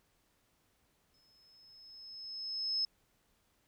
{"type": "tone with exponential growth", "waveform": "sine", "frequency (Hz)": 5190, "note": "E8", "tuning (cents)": -28, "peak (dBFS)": -29, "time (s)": [1.14, 2.85], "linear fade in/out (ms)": 2, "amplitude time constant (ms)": 370, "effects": ["pink hiss -74 dBFS RMS until 3.67 s"]}